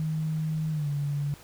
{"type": "tone with pitch glide", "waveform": "sine", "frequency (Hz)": [156.8, 143.79], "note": ["D#3", "D3"], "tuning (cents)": [14, -36], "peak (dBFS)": -26, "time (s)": [0, 1.34], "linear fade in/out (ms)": 0, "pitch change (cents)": -150, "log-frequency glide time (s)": [0.71, 0.89], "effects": ["pink hiss -51 dBFS RMS until 1.43 s"]}